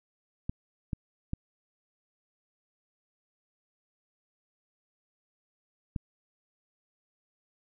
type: clicks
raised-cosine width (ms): 5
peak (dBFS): -19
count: 4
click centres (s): 0.495 / 0.932 / 1.334 / 5.962
effects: none